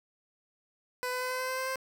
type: tone with pitch steps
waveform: 15% pulse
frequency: 500 / 503.5 / 507 / 510.5 / 514.1 / 517.6 / 521.2 / 524.9 Hz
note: B4 / B4 / B4 / C5 / C5 / C5 / C5 / C5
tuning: +21 / +33 / +45 / -43 / -31 / -19 / -7 / +5 cents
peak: -25 dBFS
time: 1.03-1.758 s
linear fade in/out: 0 ms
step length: 91 ms
effects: none